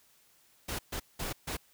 pink noise bursts at uneven times, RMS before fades -36 dBFS, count 4, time 0.68-0.79 / 0.92-1 / 1.19-1.33 / 1.47-1.57 s, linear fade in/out 10 ms, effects white hiss -65 dBFS RMS until 1.73 s

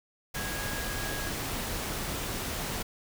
sine tone in noise, 1647 Hz, G#6, 15 cents flat, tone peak -39 dBFS, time 0.35-1.3 s, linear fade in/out 10 ms, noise pink, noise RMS -34 dBFS, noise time 0.34-2.83 s, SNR -8 dB, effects none

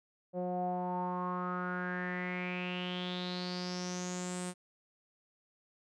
sawtooth tone with low-pass filter sweep, 180 Hz, F#3, 47 cents flat, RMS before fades -37 dBFS, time 0.33-4.54 s, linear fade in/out 50 ms, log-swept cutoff 590 to 8900 Hz, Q 7.3, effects none

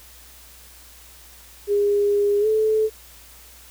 sine tone with pitch glide, 408.1 to 434.9 Hz, G#4 to A4, -30 to -20 cents, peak -16 dBFS, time 1.67-2.9 s, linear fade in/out 50 ms, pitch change +110 cents, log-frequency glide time 2.4-2.47 s, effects added 60 Hz sine -50 dBFS peak until 3.7 s + white hiss -47 dBFS RMS until 3.7 s

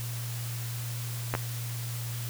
clicks, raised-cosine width 0.5 ms, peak -13 dBFS, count 2, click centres 1.339 / 1.351 s, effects added 118 Hz sine -33 dBFS peak until 2.29 s + white hiss -41 dBFS RMS until 2.29 s

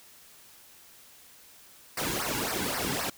pink noise with flanger, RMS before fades -31 dBFS, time 1.97-3.1 s, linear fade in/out 5 ms, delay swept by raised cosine 0.28 to 1.68 ms, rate 3.8 Hz, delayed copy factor -0.9, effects white hiss -54 dBFS RMS until 3.17 s

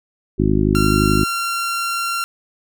harmonic tone, 51.6 Hz, G#1, 10 cents flat, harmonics 1 / 2 / 3 / 4 / 5 / 6 / 7, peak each -21 / -21 / -21 / -21 / -21 / -21 / -21 dBFS, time 0.38-1.25 s, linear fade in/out 20 ms
sawtooth tone, 1373 Hz, F6, 30 cents flat, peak -16 dBFS, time 0.75-2.24 s, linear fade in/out 0 ms
effects none

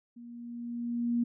sine tone with level ramp, 237.5 Hz, A#3, 33 cents sharp, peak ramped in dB -45 to -24 dBFS, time 0.16-1.24 s, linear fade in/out 10 ms, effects none

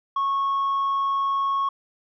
triangle tone with tanh clipping, 1100 Hz, C#6, 14 cents flat, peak -21 dBFS, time 0.16-1.69 s, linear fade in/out 5 ms, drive 6 dB, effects none

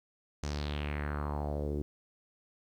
sawtooth tone with low-pass filter sweep, 73.42 Hz, D2, in tune, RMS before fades -35 dBFS, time 0.43-1.82 s, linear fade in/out 0 ms, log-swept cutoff 6500 to 340 Hz, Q 3.3, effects 11-bit

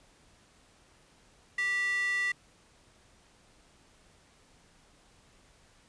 square tone with high-pass filter, 392 Hz, G4, in tune, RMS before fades -30 dBFS, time 1.58-2.32 s, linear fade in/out 5 ms, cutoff 1900 Hz, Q 8.6, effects pink hiss -62 dBFS RMS until 5.88 s + resampled to 22050 Hz

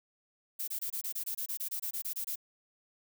violet noise bursts, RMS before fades -36 dBFS, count 16, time 0.59-2.358 s, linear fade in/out 10 ms, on 88 ms, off 24 ms, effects none

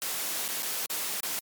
white noise with dropouts, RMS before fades -32 dBFS, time 0.02-1.39 s, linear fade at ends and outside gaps 0 ms, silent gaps 0.48-0.487 / 0.624-0.63 / 0.86-0.9 / 1.203-1.232 s, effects high-pass 200 Hz 12 dB/octave + MP3 96 kbps

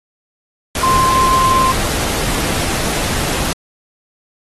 sine tone in noise, 1046 Hz, C6, 1 cent flat, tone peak -11 dBFS, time 0.83-1.72 s, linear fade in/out 2 ms, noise pink, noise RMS -19 dBFS, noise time 0.75-3.53 s, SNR +5 dB, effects AAC 32 kbps

